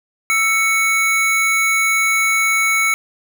square tone pair together, 1320.6 / 2221 Hz, E6 / C#7, +3 / +3 cents, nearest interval major sixth, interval 900 cents, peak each -22 / -15 dBFS, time 0.3-2.94 s, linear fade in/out 0 ms, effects none

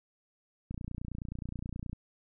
click train, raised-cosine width 5 ms, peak -26 dBFS, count 37, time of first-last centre 0.71-1.93 s, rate 29.5 Hz, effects none

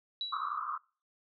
sine tone with exponential decay, 3917 Hz, B7, 15 cents flat, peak -31 dBFS, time 0.21-0.58 s, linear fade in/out 1 ms, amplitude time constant 80 ms
pink band-pass noise, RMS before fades -36 dBFS, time 0.32-0.78 s, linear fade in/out 10 ms, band 1100 to 1300 Hz, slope 96 dB/octave
effects noise-tail reverb RT60 0.4 s tail -25 dB re dry

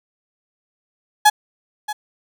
35% pulse tone with echo, 844 Hz, G#5, 28 cents sharp, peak -6 dBFS, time 1.25-1.3 s, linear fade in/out 10 ms, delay 630 ms, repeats 1, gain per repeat -15 dB, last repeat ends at 1.93 s, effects none

